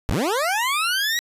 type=linear sweep; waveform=20% pulse; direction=up; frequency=31.02 to 1936 Hz; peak=-15 dBFS; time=0.09-1.19 s; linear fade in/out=0 ms; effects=resampled to 32000 Hz